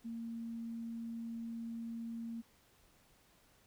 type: tone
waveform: sine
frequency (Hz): 230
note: A#3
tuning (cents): -23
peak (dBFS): -40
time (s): 0.04-2.42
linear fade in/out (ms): 20
effects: pink hiss -68 dBFS RMS until 3.66 s